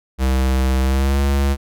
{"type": "tone with pitch glide", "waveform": "square", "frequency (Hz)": [65.41, 69.3], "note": ["C2", "C#2"], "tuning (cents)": [0, 0], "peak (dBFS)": -15, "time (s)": [0.18, 1.57], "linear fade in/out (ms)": 50, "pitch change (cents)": 100, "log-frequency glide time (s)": [0.82, 1.2], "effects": []}